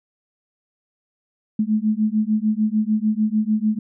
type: beating tone pair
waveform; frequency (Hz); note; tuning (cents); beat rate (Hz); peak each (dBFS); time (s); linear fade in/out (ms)
sine; 211.9 / 218.6; G#3 / A3; +35 / -11; 6.7; -20; 1.59-3.79; 5
effects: none